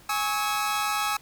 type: chord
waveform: sawtooth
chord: C# minor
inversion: second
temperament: equal with one note detuned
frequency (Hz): 830.6 / 1108.7 / 1289.9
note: G#5 / C#6 / E6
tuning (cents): 0 / 0 / -38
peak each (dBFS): -25 / -29 / -24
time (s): 0.09-1.17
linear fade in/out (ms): 5
effects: pink hiss -53 dBFS RMS until 1.21 s